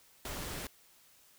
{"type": "noise with amplitude modulation", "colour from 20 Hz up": "pink", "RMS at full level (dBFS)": -39, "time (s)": [0.25, 0.67], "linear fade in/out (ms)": 2, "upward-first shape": "sine", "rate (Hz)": 264, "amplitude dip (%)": 35, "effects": ["white hiss -63 dBFS RMS until 1.38 s"]}